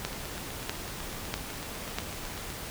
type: two click trains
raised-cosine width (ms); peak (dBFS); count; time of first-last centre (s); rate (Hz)
0.2; -23 / -12; 20 / 4; 0.13-2.502 / 0.05-1.985; 8.01 / 1.55
effects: pink hiss -39 dBFS RMS until 2.7 s